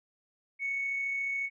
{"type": "tone with amplitude modulation", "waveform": "sine", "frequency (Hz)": 2217, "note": "C#7", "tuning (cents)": 0, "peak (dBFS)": -28, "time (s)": [0.59, 1.5], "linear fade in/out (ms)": 50, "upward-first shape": "sine", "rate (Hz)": 34.1, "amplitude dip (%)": 25, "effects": ["tanh soft clip ceiling -24 dBFS"]}